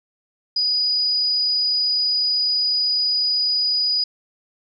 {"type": "tone", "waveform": "sine", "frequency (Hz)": 4934, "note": "D#8", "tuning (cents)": -15, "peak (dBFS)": -17, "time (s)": [0.56, 4.04], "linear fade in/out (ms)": 5, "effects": []}